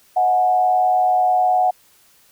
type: tone with frequency modulation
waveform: sine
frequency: 735 Hz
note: F#5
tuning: 12 cents flat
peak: -13 dBFS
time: 0.16-1.71 s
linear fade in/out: 10 ms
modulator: 98.9 Hz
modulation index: 0.55
effects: white hiss -54 dBFS RMS until 2.31 s